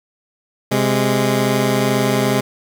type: tone pair together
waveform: 15% pulse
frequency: 130.3 / 206.6 Hz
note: C3 / G#3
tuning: -7 / -9 cents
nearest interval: minor sixth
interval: 798 cents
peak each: -11 dBFS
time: 0.71-2.41 s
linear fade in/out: 10 ms
effects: none